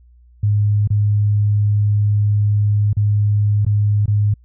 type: tone with dropouts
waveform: sine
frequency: 103.83 Hz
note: G#2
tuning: in tune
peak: -12 dBFS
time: 0.43-4.34 s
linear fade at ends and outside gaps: 5 ms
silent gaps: 0.875-0.903 / 2.931-2.968 / 3.65-3.664 / 4.059-4.079 s
effects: added 60 Hz sine -45 dBFS peak until 4.44 s